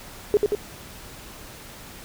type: tone with echo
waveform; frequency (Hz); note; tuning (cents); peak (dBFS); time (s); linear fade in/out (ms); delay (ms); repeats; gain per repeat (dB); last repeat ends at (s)
sine; 415.3; G#4; 0; -13; 0.34-0.37; 0; 90; 2; -3; 0.55
effects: pink hiss -42 dBFS RMS until 2.04 s